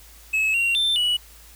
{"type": "tone with pitch steps", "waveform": "triangle", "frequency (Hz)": [2583, 2752, 3560, 2937], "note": ["E7", "F7", "A7", "F#7"], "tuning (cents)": [-36, -26, 20, -13], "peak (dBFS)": -17, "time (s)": [0.33, 1.17], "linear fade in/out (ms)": 10, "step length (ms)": 210, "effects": ["added 55 Hz sine -48 dBFS peak until 1.55 s", "white hiss -49 dBFS RMS until 1.55 s"]}